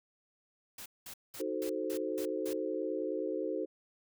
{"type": "noise bursts", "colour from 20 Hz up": "white", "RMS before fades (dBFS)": -46, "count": 7, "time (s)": [0.78, 2.533], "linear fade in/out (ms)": 5, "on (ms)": 79, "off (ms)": 200}
{"type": "chord", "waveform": "sine", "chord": "D# diminished seventh", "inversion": "none", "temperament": "equal", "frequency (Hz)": [311.1, 370, 440, 523.3], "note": ["D#4", "F#4", "A4", "C5"], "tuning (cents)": [0, 0, 0, 0], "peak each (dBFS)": -38, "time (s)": [1.39, 3.66], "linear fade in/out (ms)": 20}
{"effects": []}